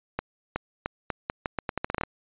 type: accelerating click train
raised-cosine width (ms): 0.5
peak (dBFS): -12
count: 15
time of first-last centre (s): 0.19-2.035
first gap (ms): 370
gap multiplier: 0.81
effects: resampled to 8000 Hz